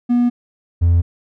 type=tone pair in turn; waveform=triangle; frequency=242.2 / 85.63 Hz; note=B3 / F2; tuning=-34 / -34 cents; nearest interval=octave + tritone; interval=1800 cents; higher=first; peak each=-9 / -7 dBFS; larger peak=second; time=0.09-0.3 / 0.81-1.02 s; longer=neither; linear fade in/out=20 ms; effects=tanh soft clip ceiling -5 dBFS